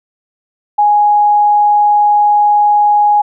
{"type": "tone", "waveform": "sine", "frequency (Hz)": 830.6, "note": "G#5", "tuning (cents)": 0, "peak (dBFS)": -6, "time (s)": [0.78, 3.22], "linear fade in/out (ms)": 10, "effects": []}